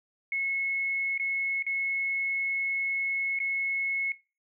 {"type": "tone with dropouts", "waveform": "sine", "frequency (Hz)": 2185, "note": "C#7", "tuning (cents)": -26, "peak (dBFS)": -27, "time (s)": [0.32, 4.12], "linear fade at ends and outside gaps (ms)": 2, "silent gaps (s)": [[1.178, 1.197], [1.625, 1.665], [3.389, 3.401]], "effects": ["noise-tail reverb RT60 0.3 s tail -18 dB re dry"]}